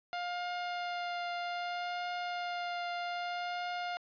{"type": "tone with vibrato", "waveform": "sawtooth", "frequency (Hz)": 705, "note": "F5", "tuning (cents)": 16, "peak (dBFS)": -31, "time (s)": [0.13, 3.97], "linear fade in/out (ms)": 0, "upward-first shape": "triangle", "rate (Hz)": 0.63, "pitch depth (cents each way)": 13, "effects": ["resampled to 11025 Hz", "11-bit"]}